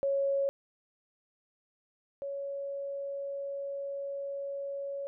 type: tone pair in turn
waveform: sine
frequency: 553 / 557.8 Hz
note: C#5 / C#5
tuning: -4 / +11 cents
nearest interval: unison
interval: 15 cents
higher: second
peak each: -26 / -34 dBFS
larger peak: first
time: 0.03-0.49 / 2.22-5.07 s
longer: second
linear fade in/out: 0 ms
effects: none